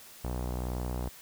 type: tone with low-pass filter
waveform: sawtooth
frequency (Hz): 61.74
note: B1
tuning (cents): 0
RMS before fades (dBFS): -34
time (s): 0.24-1.09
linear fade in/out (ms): 5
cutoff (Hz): 890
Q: 1.4
effects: white hiss -51 dBFS RMS until 1.21 s